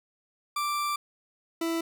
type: tone pair in turn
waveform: 40% pulse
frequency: 1174.7 / 330.9 Hz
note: D6 / E4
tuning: 0 / +7 cents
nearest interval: octave + minor seventh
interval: 2193 cents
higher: first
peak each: -26 dBFS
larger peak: neither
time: 0.56-0.96 / 1.61-1.81 s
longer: first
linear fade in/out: 5 ms
effects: none